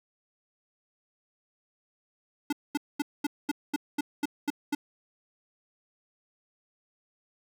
square tone bursts, 291.5 Hz, D4, 13 cents flat, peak -26 dBFS, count 10, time 2.5-4.75 s, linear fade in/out 5 ms, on 27 ms, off 220 ms, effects none

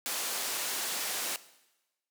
white low-pass noise, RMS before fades -34 dBFS, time 0.06-1.36 s, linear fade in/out 0 ms, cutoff 12000 Hz, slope 12 dB/octave, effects noise-tail reverb RT60 1.0 s tail -17 dB re dry + high-pass 300 Hz 12 dB/octave

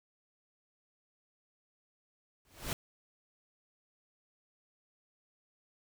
pink noise with exponential growth, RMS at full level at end -32 dBFS, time 2.45-2.73 s, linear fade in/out 1 ms, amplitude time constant 60 ms, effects none

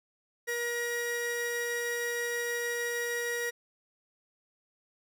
45% pulse tone pair together, 476.6 / 1900 Hz, A#4 / A#6, +38 / +33 cents, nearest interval 2 octaves, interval 2395 cents, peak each -34 / -33 dBFS, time 0.47-3.51 s, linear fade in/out 20 ms, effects none

